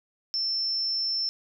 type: tone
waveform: sine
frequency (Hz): 5350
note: E8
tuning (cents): +25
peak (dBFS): -25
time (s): 0.34-1.29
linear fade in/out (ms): 0
effects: none